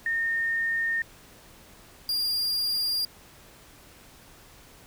sine / 45% pulse tone pair in turn, 1830 / 4806 Hz, A#6 / D8, -32 / +39 cents, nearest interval octave + perfect fourth, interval 1671 cents, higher second, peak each -24 dBFS, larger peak neither, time 0.06-1.02 / 2.09-3.05 s, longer neither, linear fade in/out 2 ms, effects pink hiss -52 dBFS RMS until 4.86 s

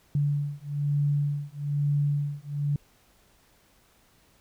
sine beating tone pair, 144 / 145.1 Hz, D3 / D3, -34 / -21 cents, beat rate 1.1 Hz, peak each -27 dBFS, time 0.15-2.76 s, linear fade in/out 2 ms, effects pink hiss -62 dBFS RMS until 4.4 s

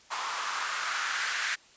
blue noise with band-pass filter sweep, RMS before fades -32 dBFS, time 0.1-1.56 s, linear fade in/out 20 ms, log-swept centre 1000 to 1700 Hz, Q 3.1, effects white hiss -57 dBFS RMS until 1.76 s + resampled to 16000 Hz

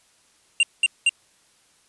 square tone bursts, 2778 Hz, F7, 10 cents flat, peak -15 dBFS, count 3, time 0.6-1.093 s, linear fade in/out 2 ms, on 31 ms, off 200 ms, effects white hiss -60 dBFS RMS until 1.88 s + resampled to 24000 Hz

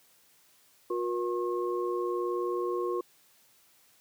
sine tone cluster, 359.4 / 478.4 / 1079 Hz, F4 / A#4 / C#6, +50 / +45 / -47 cents, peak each -30 / -34 / -36 dBFS, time 0.9-3.01 s, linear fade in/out 5 ms, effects white hiss -63 dBFS RMS until 4 s + high-pass 80 Hz 12 dB/octave

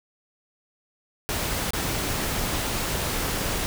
pink noise with dropouts, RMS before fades -27 dBFS, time 1.29-3.66 s, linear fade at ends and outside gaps 0 ms, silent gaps 1.706-1.734 s, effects none

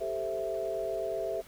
sine chord, A minor seventh, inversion third, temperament equal, 392 / 440 / 523.3 / 659.3 Hz, G4 / A4 / C5 / E5, 0 / 0 / 0 / 0 cents, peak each -37 / -38 / -39 / -33 dBFS, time 0-1.42 s, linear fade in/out 20 ms, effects added 50 Hz sine -58 dBFS peak until 1.47 s + pink hiss -54 dBFS RMS until 1.47 s

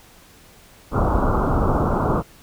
pink low-pass noise, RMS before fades -19 dBFS, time 0.91-2.23 s, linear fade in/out 50 ms, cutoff 1400 Hz, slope 96 dB/octave, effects pink hiss -49 dBFS RMS until 2.42 s

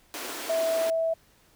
pink high-pass noise, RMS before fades -36 dBFS, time 0.14-0.9 s, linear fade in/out 0 ms, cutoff 260 Hz, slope 48 dB/octave
sine tone, 654 Hz, E5, 14 cents flat, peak -23 dBFS, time 0.49-1.14 s, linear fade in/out 10 ms
effects pink hiss -61 dBFS RMS until 1.55 s

